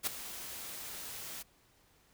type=noise with ADSR envelope; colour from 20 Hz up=white; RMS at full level=-30 dBFS; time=0.03-1.43 s; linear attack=39 ms; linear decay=8 ms; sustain=-14 dB; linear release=14 ms; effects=pink hiss -67 dBFS RMS until 2.13 s